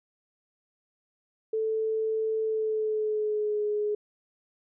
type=tone with pitch glide; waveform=sine; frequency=440 to 418.9 Hz; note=A4 to G#4; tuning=0 to +15 cents; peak=-25 dBFS; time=1.53-3.95 s; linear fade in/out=5 ms; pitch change=-85 cents; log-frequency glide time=2.43-3.63 s; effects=none